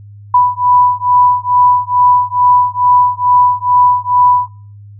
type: beating tone pair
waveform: sine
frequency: 987.8 / 990.1 Hz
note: B5 / B5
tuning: 0 / +4 cents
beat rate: 2.3 Hz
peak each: -10 dBFS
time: 0.34-4.48 s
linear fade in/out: 5 ms
effects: noise-tail reverb RT60 0.5 s tail -26 dB re dry + added 102 Hz sine -32 dBFS peak until 4.99 s